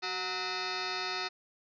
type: tone with frequency modulation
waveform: sine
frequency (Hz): 1478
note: F#6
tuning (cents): -2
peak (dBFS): -32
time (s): 0.02-1.29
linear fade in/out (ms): 20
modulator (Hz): 552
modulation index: 6.3
effects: none